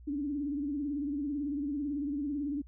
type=tone with vibrato; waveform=sine; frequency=287.4 Hz; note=D4; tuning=37 cents flat; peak=-31 dBFS; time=0.07-2.62 s; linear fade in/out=10 ms; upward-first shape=sine; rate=18 Hz; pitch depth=89 cents each way; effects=added 60 Hz sine -49 dBFS peak until 2.67 s